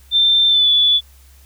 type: tone with pitch glide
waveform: sine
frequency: 3570 to 3452 Hz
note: A7 to A7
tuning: +24 to -34 cents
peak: -10 dBFS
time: 0.11-1.01 s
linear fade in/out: 50 ms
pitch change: -58 cents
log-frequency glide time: 0.48-0.69 s
effects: added 67 Hz sine -44 dBFS peak until 1.45 s + white hiss -52 dBFS RMS until 1.45 s